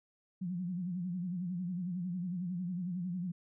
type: tone with vibrato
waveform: sine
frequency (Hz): 178.9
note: F3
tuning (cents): +42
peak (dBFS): -34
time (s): 0.41-3.32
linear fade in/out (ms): 10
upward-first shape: sine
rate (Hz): 11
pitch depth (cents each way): 93
effects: none